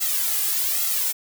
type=noise with flanger; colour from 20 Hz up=blue; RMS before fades=-23 dBFS; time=0-1.13 s; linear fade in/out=20 ms; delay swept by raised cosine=1.5 to 2.46 ms; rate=1.2 Hz; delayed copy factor=+0.9; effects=none